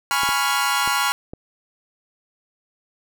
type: chord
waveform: sawtooth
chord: C# dominant seventh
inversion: second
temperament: equal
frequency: 830.6 / 987.8 / 1108.7 / 1396.9 Hz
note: G#5 / B5 / C#6 / E#6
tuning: 0 / 0 / 0 / 0 cents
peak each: -22 / -21 / -21 / -19 dBFS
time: 0.11-1.12 s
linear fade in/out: 0 ms
type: clicks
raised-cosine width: 2 ms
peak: -20 dBFS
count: 4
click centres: 0.234 / 0.29 / 0.876 / 1.335 s
effects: none